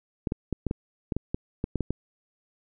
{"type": "clicks", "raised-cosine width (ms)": 3, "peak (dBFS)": -14, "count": 12, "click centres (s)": [0.272, 0.321, 0.527, 0.667, 0.711, 1.122, 1.166, 1.345, 1.641, 1.757, 1.807, 1.906], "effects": []}